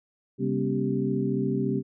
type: tone cluster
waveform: sine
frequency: 135.3 / 197.8 / 241.3 / 275.5 / 390 Hz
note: C#3 / G3 / B3 / C#4 / G4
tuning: -42 / +16 / -40 / -11 / -9 cents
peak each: -30 dBFS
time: 0.38-1.83 s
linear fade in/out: 50 ms
effects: none